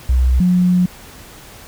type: tone pair in turn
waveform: sine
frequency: 63.4 / 179.94 Hz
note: B1 / F#3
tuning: +46 / -48 cents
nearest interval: octave + tritone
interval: 1806 cents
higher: second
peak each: -10 dBFS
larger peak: neither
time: 0.09-0.4 / 0.4-0.86 s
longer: second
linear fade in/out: 5 ms
effects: pink hiss -39 dBFS RMS until 1.67 s